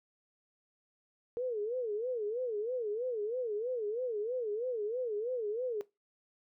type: tone with vibrato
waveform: sine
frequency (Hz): 459.4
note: A#4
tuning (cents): -25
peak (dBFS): -32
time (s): 1.37-5.81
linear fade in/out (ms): 0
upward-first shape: sine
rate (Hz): 3.1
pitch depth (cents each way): 190
effects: noise-tail reverb RT60 0.2 s tail -18 dB re dry

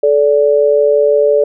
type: tone pair together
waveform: sine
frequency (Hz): 434.1 / 580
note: A4 / D5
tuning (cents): -23 / -22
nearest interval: perfect fourth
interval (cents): 501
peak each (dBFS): -10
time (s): 0.03-1.44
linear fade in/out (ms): 5
effects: none

